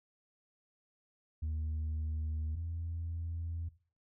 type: tone pair in turn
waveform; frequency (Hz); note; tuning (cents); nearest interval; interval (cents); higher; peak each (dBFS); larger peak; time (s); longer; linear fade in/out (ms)
sine; 78 / 83.53; D#2 / E2; +5 / +23; minor second; 118; second; -31 / -35; first; 1.42-2.56 / 2.56-3.69; first; 10
effects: noise-tail reverb RT60 0.4 s tail -17 dB re dry + tanh soft clip ceiling -32 dBFS